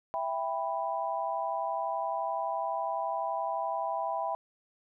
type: chord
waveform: sine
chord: E minor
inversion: none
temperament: just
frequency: 659.3 / 791.1 / 988.9 Hz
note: E5 / G5 / B5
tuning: 0 / +16 / +2 cents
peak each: -34 dBFS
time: 0.14-4.35 s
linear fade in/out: 0 ms
effects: none